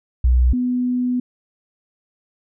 sine tone pair in turn, 62 / 248.5 Hz, B1 / B3, +7 / +11 cents, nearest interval 2 octaves, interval 2404 cents, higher second, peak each -11 / -17 dBFS, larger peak first, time 0.24-0.53 / 0.53-1.2 s, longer second, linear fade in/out 5 ms, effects none

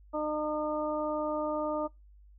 harmonic tone, 303.6 Hz, D#4, 42 cents flat, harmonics 1 / 2 / 3 / 4, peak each -35 / -32 / -37 / -38 dBFS, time 0.13-1.88 s, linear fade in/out 20 ms, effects noise-tail reverb RT60 0.2 s tail -23 dB re dry + added 50 Hz sine -53 dBFS peak until 2.38 s

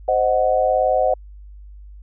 sine chord, C diminished, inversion none, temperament equal with one note detuned, 520.8 / 622.3 / 740 Hz, C5 / Eb5 / Gb5, -8 / 0 / 0 cents, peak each -19 dBFS, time 0.08-1.14 s, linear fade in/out 5 ms, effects added 50 Hz sine -37 dBFS peak until 2.02 s

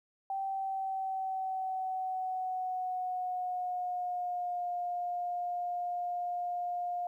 sine tone with pitch glide, 777 to 708.4 Hz, G5 to F5, -16 to +24 cents, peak -32 dBFS, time 0.3-7.07 s, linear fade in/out 2 ms, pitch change -160 cents, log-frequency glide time 0.41-4.7 s, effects 12-bit

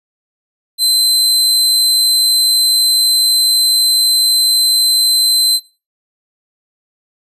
sawtooth tone, 4076 Hz, C8, 46 cents flat, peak -7 dBFS, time 0.78-5.6 s, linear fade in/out 50 ms, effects noise-tail reverb RT60 0.3 s tail -17 dB re dry + resampled to 32000 Hz

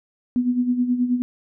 sine tone with tremolo, 246.9 Hz, B3, in tune, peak -15 dBFS, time 0.36-1.22 s, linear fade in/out 0 ms, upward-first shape sine, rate 9.4 Hz, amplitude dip 65%, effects none

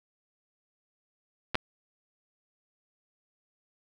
clicks, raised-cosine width 0.3 ms, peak -13 / -9 dBFS, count 2, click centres 1.546 / 1.554 s, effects none

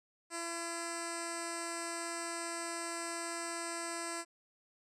10% pulse tone with low-pass filter, 337.4 Hz, E4, 40 cents sharp, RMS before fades -40 dBFS, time 0.3-4.25 s, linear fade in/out 50 ms, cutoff 8100 Hz, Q 5.1, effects none

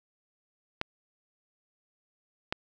clicks, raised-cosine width 0.3 ms, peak -13 dBFS, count 2, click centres 0.814 / 2.525 s, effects none

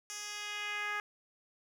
10% pulse tone with band-pass filter sweep, 415.3 Hz, G#4, in tune, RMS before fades -39 dBFS, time 0.1-1 s, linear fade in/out 0 ms, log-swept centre 6600 to 1600 Hz, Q 1.5, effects 10-bit

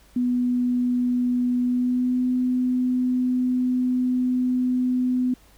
sine tone with pitch glide, 246.9 to 251.8 Hz, B3 to B3, 0 to +34 cents, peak -19 dBFS, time 0.16-5.34 s, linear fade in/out 5 ms, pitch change +34 cents, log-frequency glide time 1.63-2.24 s, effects added 50 Hz sine -54 dBFS peak until 5.57 s + pink hiss -56 dBFS RMS until 5.57 s

